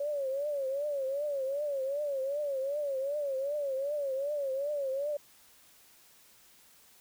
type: tone with vibrato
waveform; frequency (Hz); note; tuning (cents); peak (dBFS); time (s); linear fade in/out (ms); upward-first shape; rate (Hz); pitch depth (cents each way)
sine; 560; C#5; +18; -30; 0-5.17; 5; triangle; 2.6; 130
effects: white hiss -60 dBFS RMS until 7 s